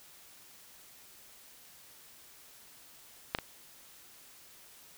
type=clicks; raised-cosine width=0.3 ms; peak=-12 / -19 dBFS; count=2; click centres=3.349 / 3.387 s; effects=white hiss -56 dBFS RMS until 4.97 s